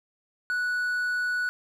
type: tone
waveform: triangle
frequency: 1475 Hz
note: F#6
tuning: 6 cents flat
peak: -23 dBFS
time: 0.5-1.49 s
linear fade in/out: 0 ms
effects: none